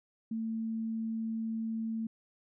sine tone, 224 Hz, A3, 31 cents sharp, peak -32 dBFS, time 0.31-2.07 s, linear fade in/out 5 ms, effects none

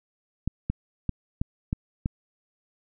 clicks, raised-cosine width 5 ms, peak -13 dBFS, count 6, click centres 0.476 / 0.7 / 1.093 / 1.415 / 1.729 / 2.059 s, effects none

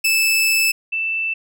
sawtooth / sine tone pair in turn, 2627 / 2656 Hz, E7 / E7, -7 / +12 cents, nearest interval unison, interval 19 cents, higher second, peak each -11 / -19 dBFS, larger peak first, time 0.04-0.72 / 0.92-1.34 s, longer first, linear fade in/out 10 ms, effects none

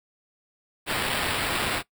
white noise with sample-and-hold, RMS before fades -27 dBFS, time 0.86-1.83 s, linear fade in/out 50 ms, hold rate 6300 Hz, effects noise-tail reverb RT60 0.1 s tail -19 dB re dry

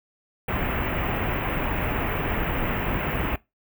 pink band-stop noise, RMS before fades -26 dBFS, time 0.48-3.36 s, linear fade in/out 5 ms, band 2800 to 16000 Hz, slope 48 dB/octave, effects noise-tail reverb RT60 0.2 s tail -20 dB re dry

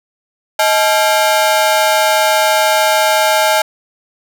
sawtooth ring-modulated tone, 747 Hz, F#5, 16 cents sharp, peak -3 dBFS, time 0.59-3.62 s, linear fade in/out 5 ms, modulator 117 Hz, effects none

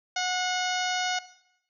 harmonic tone with a mistuned harmonic, 732 Hz, F#5, 19 cents flat, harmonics 1 / 2 / 3 / 4 / 5 / 6 / 7 / 8 / 9, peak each -30 / -33 / -35 / -36 / -37 / -38 / -38 / -39 / -40 dBFS, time 0.16-1.19 s, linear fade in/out 5 ms, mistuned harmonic 3, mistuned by -29 cents, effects noise-tail reverb RT60 0.8 s tail -17 dB re dry

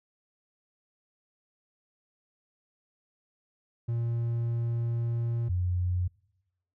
triangle / sine tone pair in turn, 117.2 / 89.71 Hz, A#2 / F2, +10 / +47 cents, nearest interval perfect fourth, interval 463 cents, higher first, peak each -25 dBFS, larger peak neither, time 3.88-5.49 / 5.49-6.08 s, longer first, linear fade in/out 10 ms, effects noise-tail reverb RT60 1.0 s tail -25 dB re dry

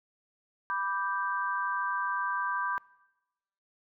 sine chord, G major, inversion first, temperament equal, 987.8 / 1174.7 / 1568 Hz, B5 / D6 / G6, 0 / 0 / 0 cents, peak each -33 dBFS, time 0.7-2.78 s, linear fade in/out 0 ms, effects noise-tail reverb RT60 1.0 s tail -23 dB re dry

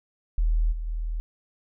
sine tone with level steps, 40.09 Hz, E1, 47 cents flat, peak -19 / -28 / -26 dBFS, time 0.38-1.2 s, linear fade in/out 0 ms, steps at 0.71 / 0.86 s, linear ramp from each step 20 ms, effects none

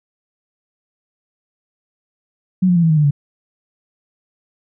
sine tone with pitch steps, 185.3 / 177.55 / 170.12 / 163 / 156.18 / 149.64 / 143.38 Hz, F#3 / F3 / F3 / E3 / D#3 / D3 / D3, +3 / +29 / -45 / -19 / +7 / +33 / -41 cents, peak -10 dBFS, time 2.62-3.11 s, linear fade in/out 10 ms, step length 70 ms, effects none

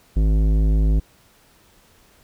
sine tone with tanh clipping, 52.7 Hz, G#1, 26 cents sharp, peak -16 dBFS, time 0.16-1 s, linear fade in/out 10 ms, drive 14 dB, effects pink hiss -55 dBFS RMS until 2.23 s

